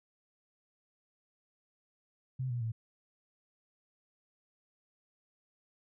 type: tone with pitch steps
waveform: sine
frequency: 129.7 / 121.01 / 112.91 Hz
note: C3 / B2 / A2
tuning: -15 / -35 / +45 cents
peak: -32 dBFS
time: 2.39-2.72 s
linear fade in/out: 10 ms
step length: 110 ms
effects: none